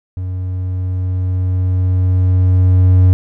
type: tone with level ramp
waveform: triangle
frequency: 92 Hz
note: F#2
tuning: 9 cents flat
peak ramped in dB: -17 to -3 dBFS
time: 0.17-3.13 s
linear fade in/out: 0 ms
effects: none